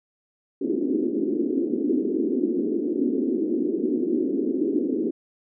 white band-pass noise, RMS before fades -24 dBFS, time 0.61-5.11 s, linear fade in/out 10 ms, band 240 to 380 Hz, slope 48 dB/octave, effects none

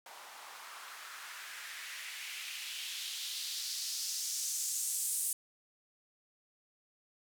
blue noise with band-pass filter sweep, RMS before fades -40 dBFS, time 0.06-5.33 s, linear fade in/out 2 ms, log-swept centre 820 to 9400 Hz, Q 2, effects none

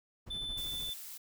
brown noise with tremolo, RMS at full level -45 dBFS, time 0.26-0.9 s, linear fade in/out 10 ms, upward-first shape sine, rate 13 Hz, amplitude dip 60%
triangle tone, 3520 Hz, A7, in tune, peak -35 dBFS, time 0.3-0.94 s, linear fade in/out 10 ms
blue noise, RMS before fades -46 dBFS, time 0.57-1.18 s, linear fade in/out 10 ms
effects none

